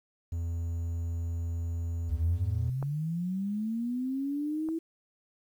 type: tone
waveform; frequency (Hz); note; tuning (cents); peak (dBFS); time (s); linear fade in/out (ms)
triangle; 84.3; E2; +39; -28; 0.32-2.7; 5
type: linear sweep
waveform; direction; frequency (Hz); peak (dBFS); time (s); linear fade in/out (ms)
sine; up; 65.41 to 329.6; -29; 2.09-4.79; 10
type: clicks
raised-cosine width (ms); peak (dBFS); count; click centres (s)
1; -24 / -31; 2; 2.827 / 4.688
effects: 10-bit